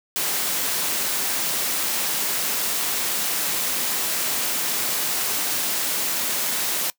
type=high-pass noise; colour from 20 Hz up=white; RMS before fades=-24 dBFS; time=0.16-6.9 s; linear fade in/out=0 ms; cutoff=160 Hz; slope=12 dB/octave; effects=noise-tail reverb RT60 0.1 s tail -21 dB re dry